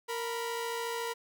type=tone pair together; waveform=sawtooth; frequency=464.1 / 982 Hz; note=A#4 / B5; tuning=-8 / -10 cents; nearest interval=octave + minor second; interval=1298 cents; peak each=-31 / -34 dBFS; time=0.08-1.14 s; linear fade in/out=20 ms; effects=none